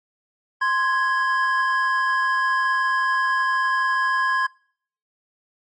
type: tone pair together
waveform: triangle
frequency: 1046.5 / 1661.2 Hz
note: C6 / G#6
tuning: 0 / 0 cents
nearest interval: minor sixth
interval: 800 cents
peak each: -19 dBFS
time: 0.61-4.47 s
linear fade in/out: 10 ms
effects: noise-tail reverb RT60 0.6 s tail -26 dB re dry + MP3 32 kbps